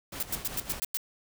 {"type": "noise with tremolo", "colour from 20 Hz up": "pink", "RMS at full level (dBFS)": -38, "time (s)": [0.12, 0.8], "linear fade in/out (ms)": 5, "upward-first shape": "triangle", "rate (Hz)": 5.3, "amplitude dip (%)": 70}
{"type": "noise bursts", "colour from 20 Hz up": "blue", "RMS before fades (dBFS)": -30, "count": 7, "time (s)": [0.2, 0.971], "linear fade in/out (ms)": 0, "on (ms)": 27, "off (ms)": 97}
{"effects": []}